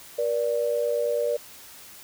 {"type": "tone pair together", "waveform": "sine", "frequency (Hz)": [476.1, 585], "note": ["A#4", "D5"], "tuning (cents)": [37, -7], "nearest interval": "major third", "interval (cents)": 356, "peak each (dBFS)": -25, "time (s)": [0.18, 1.37], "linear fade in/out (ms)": 10, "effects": ["white hiss -46 dBFS RMS until 2.03 s"]}